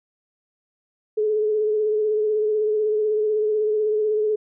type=tone with vibrato; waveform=sine; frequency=427.2 Hz; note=G#4; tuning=49 cents sharp; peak=-18 dBFS; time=1.17-4.36 s; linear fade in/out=10 ms; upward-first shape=sine; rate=16 Hz; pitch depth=30 cents each way; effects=none